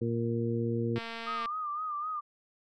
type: harmonic tone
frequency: 116.54 Hz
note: A#2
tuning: in tune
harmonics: 1 / 2 / 3 / 4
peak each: -32 / -33 / -35 / -35 dBFS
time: 0.01-0.99 s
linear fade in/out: 10 ms
type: click train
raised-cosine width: 0.3 ms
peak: -24 dBFS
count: 115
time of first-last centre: 0.96-1.458 s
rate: 229 Hz
type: tone with vibrato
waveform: sine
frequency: 1216 Hz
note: D#6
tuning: 40 cents flat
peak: -32 dBFS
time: 1.26-2.21 s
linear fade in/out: 20 ms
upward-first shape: sine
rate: 3.9 Hz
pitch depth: 68 cents each way
effects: none